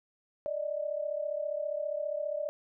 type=tone pair together; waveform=sine; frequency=585.1 / 620 Hz; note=D5 / D#5; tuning=-7 / -6 cents; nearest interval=minor second; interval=101 cents; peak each=-33 / -35 dBFS; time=0.46-2.49 s; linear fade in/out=0 ms; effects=none